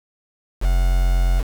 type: tone with quantisation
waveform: triangle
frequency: 44.49 Hz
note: F1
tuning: 33 cents sharp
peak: -12 dBFS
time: 0.6-1.44 s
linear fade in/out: 50 ms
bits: 5
effects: none